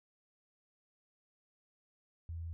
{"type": "tone", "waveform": "sine", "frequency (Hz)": 83.2, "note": "E2", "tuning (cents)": 17, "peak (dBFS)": -39, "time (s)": [2.29, 2.53], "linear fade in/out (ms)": 0, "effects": []}